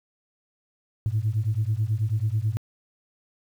sine beating tone pair, 103.83 / 113.03 Hz, G#2 / A2, 0 / +47 cents, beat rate 9.2 Hz, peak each -24 dBFS, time 1.06-2.57 s, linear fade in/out 0 ms, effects tanh soft clip ceiling -16 dBFS + 9-bit

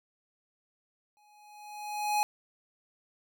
square tone with exponential growth, 837 Hz, G#5, 13 cents sharp, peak -24 dBFS, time 1.17-2.23 s, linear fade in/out 0 ms, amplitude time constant 230 ms, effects none

